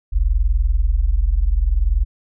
sine tone pair together, 41.21 / 61.74 Hz, E1 / B1, 0 / 0 cents, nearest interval perfect fifth, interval 700 cents, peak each -15 / -18 dBFS, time 0.12-2.05 s, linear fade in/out 20 ms, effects none

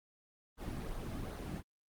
brown noise with flanger, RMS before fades -41 dBFS, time 0.57-1.63 s, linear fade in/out 50 ms, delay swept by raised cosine 0.37 to 2.17 ms, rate 2.6 Hz, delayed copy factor -0.55, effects Opus 24 kbps

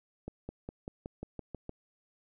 accelerating click train, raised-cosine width 2 ms, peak -26 dBFS, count 9, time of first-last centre 0.28-1.694 s, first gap 210 ms, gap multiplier 0.95, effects none

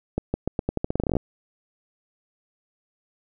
accelerating click train, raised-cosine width 2 ms, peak -10 dBFS, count 17, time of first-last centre 0.18-1.167 s, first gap 160 ms, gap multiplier 0.85, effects none

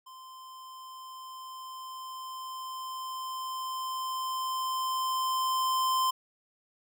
square tone with level ramp, 1038 Hz, C6, 14 cents flat, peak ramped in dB -47 to -25 dBFS, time 0.06-6.11 s, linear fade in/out 10 ms, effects none

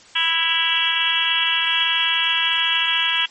harmonic tone with a mistuned harmonic, 329.2 Hz, E4, 2 cents flat, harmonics 3 / 4 / 5 / 6 / 7 / 8 / 9 / 10, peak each -29 / -32 / -25 / -29 / -28 / -24 / -23 / -21 dBFS, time 0.15-3.26 s, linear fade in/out 10 ms, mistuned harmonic 8, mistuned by +41 cents, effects white hiss -47 dBFS RMS until 3.3 s + MP3 32 kbps

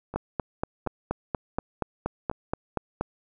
two click trains, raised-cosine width 1 ms, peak -22 / -12 dBFS, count 4 / 13, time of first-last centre 0.14-2.314 / 0.16-3.01 s, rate 1.38 / 4.21 Hz, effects none

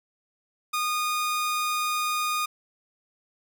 sawtooth tone, 1228 Hz, D#6, 23 cents flat, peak -21 dBFS, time 0.73-2.46 s, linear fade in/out 10 ms, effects none

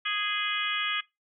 harmonic tone with a mistuned harmonic, 414.5 Hz, G#4, 3 cents flat, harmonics 3 / 4 / 5 / 6 / 7 / 8, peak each -34 / -34 / -34 / -34 / -34 / -34 dBFS, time 0.05-1.01 s, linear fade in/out 10 ms, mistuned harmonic 7, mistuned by +31 cents, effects noise-tail reverb RT60 0.2 s tail -21 dB re dry

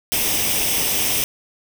white noise with comb filter, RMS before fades -20 dBFS, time 0.12-1.24 s, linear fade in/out 0 ms, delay 0.35 ms, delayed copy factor +0.6, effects none

